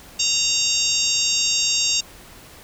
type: harmonic tone with a mistuned harmonic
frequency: 927 Hz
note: A#5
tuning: 10 cents flat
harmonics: 3 / 4 / 5 / 6 / 7 / 8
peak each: -25 / -25 / -25 / -25 / -25 / -25 dBFS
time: 0.19-2.01 s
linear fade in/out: 10 ms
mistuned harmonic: 5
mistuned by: +18 cents
effects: pink hiss -44 dBFS RMS until 2.63 s